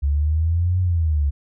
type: exponential two-way sweep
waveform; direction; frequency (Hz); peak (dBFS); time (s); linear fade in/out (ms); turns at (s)
sine; up then down; 69.4 to 92.5 to 69.4; -16; 0.02-1.31; 20; 0.8
effects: none